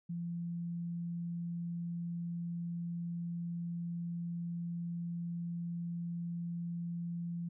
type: tone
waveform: sine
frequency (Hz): 171.1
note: F3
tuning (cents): -35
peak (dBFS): -36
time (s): 0.09-7.49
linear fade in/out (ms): 10
effects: none